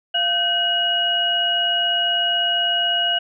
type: tone cluster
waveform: sine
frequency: 690 / 1534 / 2896 Hz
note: F5 / G6 / F#7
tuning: -21 / -38 / -38 cents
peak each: -25 / -26 / -18 dBFS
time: 0.14-3.19 s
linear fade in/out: 10 ms
effects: none